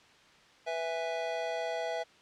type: chord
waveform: square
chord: E major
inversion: second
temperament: just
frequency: 494.4 / 659.3 / 824.1 Hz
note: B4 / E5 / G#5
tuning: +2 / 0 / -14 cents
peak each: -39 / -35 / -40 dBFS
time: 0.66-2.04 s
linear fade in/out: 20 ms
effects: white hiss -59 dBFS RMS until 2.21 s + low-pass 4000 Hz 12 dB/octave